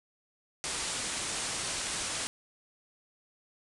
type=low-pass noise; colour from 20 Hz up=white; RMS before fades=-35 dBFS; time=0.64-2.27 s; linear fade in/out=0 ms; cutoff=9900 Hz; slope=96 dB/octave; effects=none